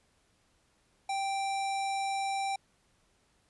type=tone; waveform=square; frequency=784 Hz; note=G5; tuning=in tune; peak=-31 dBFS; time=1.09-2.56 s; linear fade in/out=5 ms; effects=pink hiss -70 dBFS RMS until 3.49 s + resampled to 24000 Hz